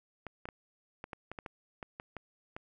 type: clicks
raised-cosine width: 0.5 ms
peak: -26 dBFS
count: 12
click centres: 0.267 / 0.455 / 0.488 / 1.041 / 1.132 / 1.316 / 1.388 / 1.462 / 1.828 / 1.999 / 2.167 / 2.565 s
effects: none